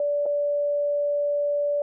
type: tone with dropouts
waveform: sine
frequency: 580 Hz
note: D5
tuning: 22 cents flat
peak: -21 dBFS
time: 0-1.82 s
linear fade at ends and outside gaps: 2 ms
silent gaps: 0.257-0.262 s
effects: none